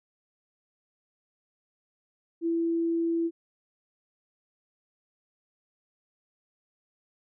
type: tone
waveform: sine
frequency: 333.5 Hz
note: E4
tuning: 20 cents sharp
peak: -24 dBFS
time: 2.41-3.31 s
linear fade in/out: 50 ms
effects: none